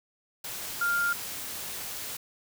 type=tone in noise; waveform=sine; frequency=1400 Hz; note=F6; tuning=4 cents sharp; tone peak=-24 dBFS; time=0.81-1.13 s; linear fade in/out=5 ms; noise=white; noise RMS=-37 dBFS; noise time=0.44-2.17 s; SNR=+10 dB; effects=none